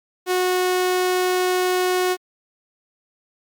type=tone; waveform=sawtooth; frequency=365.6 Hz; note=F#4; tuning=21 cents flat; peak=-14 dBFS; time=0.26-2.17 s; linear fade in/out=50 ms; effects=Opus 48 kbps